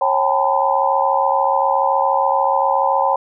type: tone cluster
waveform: sine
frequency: 546 / 778 / 845 / 919 / 1009 Hz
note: C#5 / G5 / G#5 / A#5 / B5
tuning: -26 / -13 / +30 / -25 / +37 cents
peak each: -20 dBFS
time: 0.01-3.16 s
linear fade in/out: 5 ms
effects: none